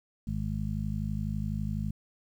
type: harmonic tone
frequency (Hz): 52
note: G#1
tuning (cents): +3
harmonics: 1 / 2 / 3 / 4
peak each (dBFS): -35 / -35 / -35 / -35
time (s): 0.27-1.91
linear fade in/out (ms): 5
effects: 10-bit